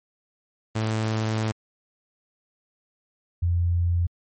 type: tone pair in turn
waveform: sawtooth / sine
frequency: 110 / 86.63 Hz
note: A2 / F2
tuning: 0 / -13 cents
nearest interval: major third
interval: 413 cents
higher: first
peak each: -19 dBFS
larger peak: neither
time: 0.75-1.52 / 3.42-4.07 s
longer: first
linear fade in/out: 10 ms
effects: MP3 32 kbps